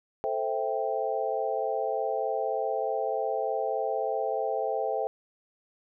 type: chord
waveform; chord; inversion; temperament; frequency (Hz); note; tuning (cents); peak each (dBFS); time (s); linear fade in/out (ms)
sine; A minor seventh; none; equal; 440 / 523.3 / 659.3 / 784; A4 / C5 / E5 / G5; 0 / 0 / 0 / 0; -32; 0.24-5.07; 0
effects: none